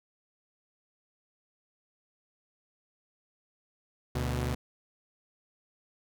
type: tone pair together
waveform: sawtooth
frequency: 73.18 / 123.2 Hz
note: D2 / B2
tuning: -6 / -4 cents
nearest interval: major sixth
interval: 902 cents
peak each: -28 dBFS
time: 4.15-4.55 s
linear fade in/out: 5 ms
effects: none